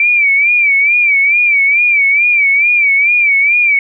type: tone with vibrato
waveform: sine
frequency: 2319 Hz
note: D7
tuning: 22 cents flat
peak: -7 dBFS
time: 0-3.79 s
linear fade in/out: 2 ms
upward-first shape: sine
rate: 2.3 Hz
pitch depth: 92 cents each way
effects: none